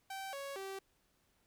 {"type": "tone with pitch steps", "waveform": "sawtooth", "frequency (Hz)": [775, 555, 387.7], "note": ["G5", "C#5", "G4"], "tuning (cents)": [-20, 2, -19], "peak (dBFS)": -38, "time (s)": [0.1, 0.79], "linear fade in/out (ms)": 5, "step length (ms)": 230, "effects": ["pink hiss -75 dBFS RMS until 1.46 s"]}